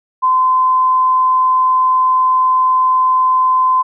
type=tone; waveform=sine; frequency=1028 Hz; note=C6; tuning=31 cents flat; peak=-9 dBFS; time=0.22-3.83 s; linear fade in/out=20 ms; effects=none